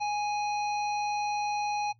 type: harmonic tone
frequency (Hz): 830.6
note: G#5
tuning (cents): 0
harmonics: 1 / 3 / 5 / 7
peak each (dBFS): -28 / -38 / -42 / -45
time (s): 0-1.93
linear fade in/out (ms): 20
effects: noise-tail reverb RT60 0.1 s tail -18 dB re dry + added 114 Hz sine -60 dBFS peak until 1.99 s